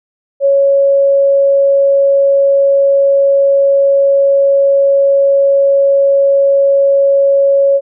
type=tone; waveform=sine; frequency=554.4 Hz; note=C#5; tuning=in tune; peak=-6 dBFS; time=0.4-7.81 s; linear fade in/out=50 ms; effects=none